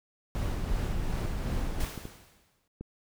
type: noise with tremolo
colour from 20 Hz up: brown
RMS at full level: -29 dBFS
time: 0.35-1.85 s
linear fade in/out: 0 ms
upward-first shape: sine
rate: 2.7 Hz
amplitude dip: 30%
type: clicks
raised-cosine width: 3 ms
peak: -26 dBFS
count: 4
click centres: 1.251 / 1.977 / 2.054 / 2.81 s
type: noise with exponential decay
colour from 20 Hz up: pink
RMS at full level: -37 dBFS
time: 1.8-2.68 s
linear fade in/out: 5 ms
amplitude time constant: 190 ms
effects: none